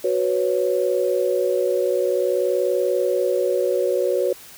sine chord, F# suspended fourth, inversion none, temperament equal, 370 / 493.9 / 554.4 Hz, F#4 / B4 / C#5, 0 / 0 / 0 cents, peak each -22 dBFS, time 0.04-4.33 s, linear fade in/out 5 ms, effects white hiss -43 dBFS RMS until 4.57 s

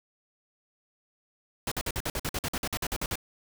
pink noise bursts, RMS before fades -31 dBFS, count 16, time 1.67-3.156 s, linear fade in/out 2 ms, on 46 ms, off 50 ms, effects none

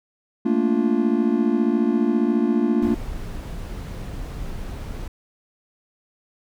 triangle chord, Bb major seventh, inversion third, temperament just, 218.5 / 233.1 / 291.4 / 349.6 Hz, A3 / Bb3 / D4 / F4, -12 / 0 / -13 / +2 cents, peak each -22 / -19 / -21 / -22 dBFS, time 0.45-2.95 s, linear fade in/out 10 ms
brown noise, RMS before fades -31 dBFS, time 2.82-5.08 s, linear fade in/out 5 ms
effects none

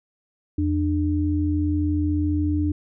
sine tone pair together, 84.73 / 299 Hz, E2 / D4, +48 / +31 cents, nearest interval octave + minor seventh, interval 2183 cents, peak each -22 dBFS, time 0.58-2.72 s, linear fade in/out 5 ms, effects none

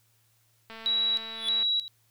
click train, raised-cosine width 0.3 ms, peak -28 dBFS, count 209, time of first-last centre 0.7-1.629 s, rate 224 Hz
sine tone with tremolo, 3892 Hz, B7, 26 cents flat, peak -23 dBFS, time 0.86-1.88 s, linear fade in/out 0 ms, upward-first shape square, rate 1.6 Hz, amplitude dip 80%
triangle tone with exponential growth, 3438 Hz, A7, 41 cents flat, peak -23 dBFS, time 1.3-1.49 s, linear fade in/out 5 ms, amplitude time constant 40 ms
effects added 113 Hz sine -68 dBFS peak until 2.1 s + white hiss -68 dBFS RMS until 2.1 s

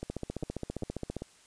two click trains, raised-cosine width 2 ms, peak -23 / -21 dBFS, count 4 / 17, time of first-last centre 0.03-1.22 / 0.1-1.167 s, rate 2.52 / 15 Hz, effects white hiss -60 dBFS RMS until 1.46 s + resampled to 22050 Hz

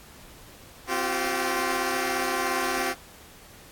10% pulse chord, C suspended fourth, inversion none, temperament equal with one note detuned, 261.6 / 349.2 / 383.9 Hz, C4 / F4 / G4, 0 / 0 / -36 cents, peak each -23 / -21 / -20 dBFS, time 0.87-2.95 s, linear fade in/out 50 ms, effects pink hiss -49 dBFS RMS until 3.71 s + AAC 64 kbps

